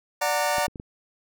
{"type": "chord", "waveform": "sawtooth", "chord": "D augmented", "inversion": "none", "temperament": "just", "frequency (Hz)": [587.3, 734.2, 917.7], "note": ["D5", "F#5", "A#5"], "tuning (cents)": [0, -14, -27], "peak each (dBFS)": [-22, -23, -23], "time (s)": [0.21, 0.67], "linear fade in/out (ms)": 10}
{"type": "clicks", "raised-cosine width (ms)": 3, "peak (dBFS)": -24, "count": 4, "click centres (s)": [0.583, 0.681, 0.758, 0.799]}
{"effects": []}